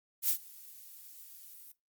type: noise with ADSR envelope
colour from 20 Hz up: violet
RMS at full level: -27 dBFS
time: 0.22-1.72 s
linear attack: 68 ms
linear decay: 89 ms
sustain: -24 dB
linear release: 4 ms
effects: noise-tail reverb RT60 0.2 s tail -21 dB re dry + Opus 48 kbps